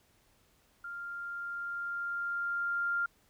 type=tone with level ramp; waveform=sine; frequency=1396 Hz; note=F6; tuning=1 cent flat; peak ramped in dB=-39 to -28 dBFS; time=0.84-3.06 s; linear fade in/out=5 ms; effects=pink hiss -68 dBFS RMS until 3.29 s